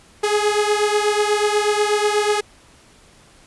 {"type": "beating tone pair", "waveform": "sawtooth", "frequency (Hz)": [415.3, 423.5], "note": ["G#4", "G#4"], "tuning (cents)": [0, 34], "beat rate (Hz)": 8.2, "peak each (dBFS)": [-14, -17], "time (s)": [0.23, 2.41], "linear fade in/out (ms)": 10, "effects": ["pink hiss -50 dBFS RMS until 3.46 s", "resampled to 24000 Hz"]}